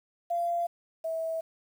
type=tone pair in turn; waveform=sine; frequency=689 / 650.6 Hz; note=F5 / E5; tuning=-24 / -23 cents; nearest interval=minor second; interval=99 cents; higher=first; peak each=-26 / -29 dBFS; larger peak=first; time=0.3-0.67 / 1.04-1.41 s; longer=neither; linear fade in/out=10 ms; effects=9-bit